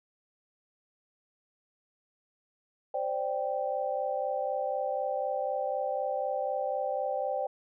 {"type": "chord", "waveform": "sine", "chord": "C suspended second", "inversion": "none", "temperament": "equal", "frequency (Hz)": [523.3, 587.3, 784], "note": ["C5", "D5", "G5"], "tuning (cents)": [0, 0, 0], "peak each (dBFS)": -33, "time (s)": [2.94, 7.47], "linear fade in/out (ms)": 5, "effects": []}